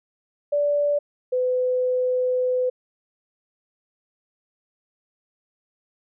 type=tone pair in turn; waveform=sine; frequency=581 / 504.4 Hz; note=D5 / B4; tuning=-19 / +36 cents; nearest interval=major second; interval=245 cents; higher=first; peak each=-18 / -19 dBFS; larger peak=first; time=0.52-0.99 / 1.32-2.7 s; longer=second; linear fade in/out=10 ms; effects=none